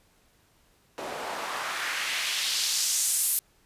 white noise with band-pass filter sweep, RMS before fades -29 dBFS, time 0.98-3.39 s, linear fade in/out 0 ms, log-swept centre 500 to 12000 Hz, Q 1.4, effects pink hiss -64 dBFS RMS until 3.65 s + resampled to 32000 Hz

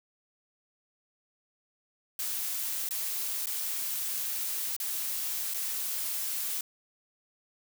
blue noise with dropouts, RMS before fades -33 dBFS, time 2.19-6.61 s, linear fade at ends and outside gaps 2 ms, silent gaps 2.889-2.908 / 3.459-3.469 / 4.765-4.8 / 5.538-5.544 s, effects none

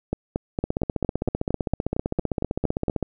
two click trains, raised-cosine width 2 ms, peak -10 / -10 dBFS, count 13 / 38, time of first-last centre 0.13-2.882 / 0.64-3.027 s, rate 4.36 / 15.5 Hz, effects none

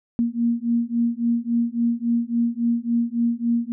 sine beating tone pair, 233.1 / 236.7 Hz, A#3 / A#3, 0 / +27 cents, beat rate 3.6 Hz, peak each -22 dBFS, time 0.19-3.72 s, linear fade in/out 0 ms, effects none

